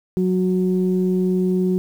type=tone pair together; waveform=sine; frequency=184.15 / 368 Hz; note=F#3 / F#4; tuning=-8 / -9 cents; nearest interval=octave; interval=1199 cents; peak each=-17 / -20 dBFS; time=0.17-1.78 s; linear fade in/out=0 ms; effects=tanh soft clip ceiling -8 dBFS + 8-bit